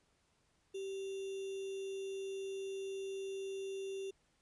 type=tone with sample-and-hold; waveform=sine; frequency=388.1 Hz; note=G4; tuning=17 cents flat; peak=-39 dBFS; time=0.74-4.11 s; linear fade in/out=10 ms; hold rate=3150 Hz; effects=pink hiss -75 dBFS RMS until 4.41 s + resampled to 22050 Hz